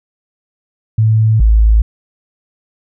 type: tone pair in turn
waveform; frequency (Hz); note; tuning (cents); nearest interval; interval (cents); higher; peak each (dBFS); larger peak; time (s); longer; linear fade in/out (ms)
sine; 110 / 54.34; A2 / A1; 0 / -21; octave; 1221; first; -7 / -5; second; 0.98-1.4 / 1.4-1.82; neither; 5
effects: none